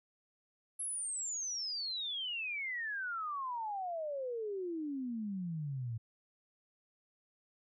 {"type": "exponential sweep", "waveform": "sine", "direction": "down", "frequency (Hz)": [11175, 110], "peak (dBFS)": -36, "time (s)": [0.79, 5.98], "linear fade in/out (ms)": 10, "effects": []}